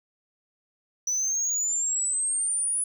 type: exponential sweep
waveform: sine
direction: up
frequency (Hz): 5920 to 9956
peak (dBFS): -21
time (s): 1.07-2.84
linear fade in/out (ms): 5
effects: tanh soft clip ceiling -23 dBFS